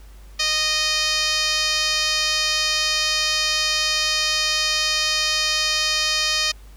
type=tone with band-pass filter; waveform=15% pulse; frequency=619 Hz; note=D#5; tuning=9 cents flat; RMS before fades=-21 dBFS; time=0.39-6.52 s; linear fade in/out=10 ms; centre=4300 Hz; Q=9.6; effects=added 50 Hz sine -40 dBFS peak until 6.76 s + pink hiss -53 dBFS RMS until 6.76 s